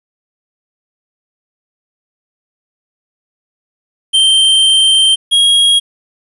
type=tone pair in turn; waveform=square; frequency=3136 / 3284 Hz; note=G7 / G#7; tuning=0 / -20 cents; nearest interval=minor second; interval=80 cents; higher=second; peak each=-7 dBFS; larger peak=neither; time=4.13-5.16 / 5.31-5.8 s; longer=first; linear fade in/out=20 ms; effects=resampled to 24000 Hz + 8-bit